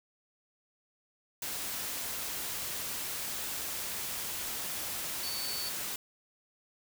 sine tone in noise, 4491 Hz, C#8, 22 cents sharp, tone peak -37 dBFS, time 5.23-5.69 s, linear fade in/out 2 ms, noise white, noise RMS -37 dBFS, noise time 1.42-5.96 s, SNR -3 dB, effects none

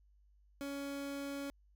30% pulse tone, 280 Hz, C#4, 18 cents sharp, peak -37 dBFS, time 0.61-1.5 s, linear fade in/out 0 ms, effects added 50 Hz sine -64 dBFS peak until 1.75 s

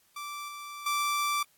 sawtooth tone with level steps, 1169 Hz, D6, 8 cents flat, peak -33 / -36 / -23 dBFS, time 0.16-1.43 s, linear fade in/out 5 ms, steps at 0.48 / 0.86 s, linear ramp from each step 5 ms, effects white hiss -66 dBFS RMS until 1.57 s + AAC 64 kbps

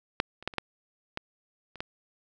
clicks, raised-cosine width 0.3 ms, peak -7 / -29 / -12 / -28 / -11 / -16 / -29 / -16 dBFS, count 8, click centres 0.201 / 0.426 / 0.476 / 0.538 / 0.583 / 1.174 / 1.757 / 1.805 s, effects none

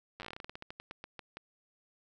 slowing click train, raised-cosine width 0.3 ms, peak -27 dBFS, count 21, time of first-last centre 0.2-1.37 s, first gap 9 ms, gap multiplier 1.17, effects none

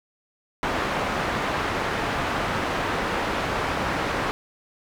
white low-pass noise, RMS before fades -26 dBFS, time 0.63-4.31 s, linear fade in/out 0 ms, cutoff 1500 Hz, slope 12 dB/octave, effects none

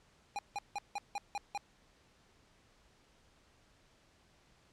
square tone bursts, 813 Hz, G#5, 37 cents flat, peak -36 dBFS, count 7, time 0.36-1.576 s, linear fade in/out 0 ms, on 28 ms, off 170 ms, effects pink hiss -67 dBFS RMS until 4.72 s + low-pass 7000 Hz 12 dB/octave

